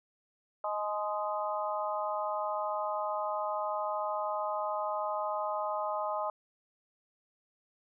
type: harmonic tone with a mistuned harmonic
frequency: 207.7 Hz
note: G#3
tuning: in tune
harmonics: 3 / 4 / 5 / 6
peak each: -35 / -36 / -37 / -38 dBFS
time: 0.64-6.3 s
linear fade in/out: 2 ms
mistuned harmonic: 4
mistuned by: +27 cents
effects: none